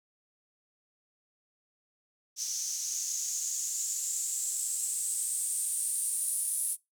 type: noise with band-pass filter sweep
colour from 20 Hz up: blue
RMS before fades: -33 dBFS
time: 2.36-6.77 s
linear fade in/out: 50 ms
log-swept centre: 5900 to 10000 Hz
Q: 6.3
effects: noise-tail reverb RT60 0.2 s tail -22 dB re dry